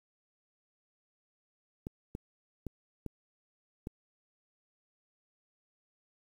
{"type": "clicks", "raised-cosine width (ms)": 3, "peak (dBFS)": -25, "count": 5, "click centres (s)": [1.869, 2.151, 2.667, 3.063, 3.871], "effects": ["9-bit"]}